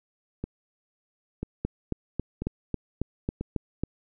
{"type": "two click trains", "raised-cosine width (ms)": 3, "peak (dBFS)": [-18, -14], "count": [4, 9], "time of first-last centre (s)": [[0.44, 3.41], [1.65, 3.836]], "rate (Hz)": [1.01, 3.66], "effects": []}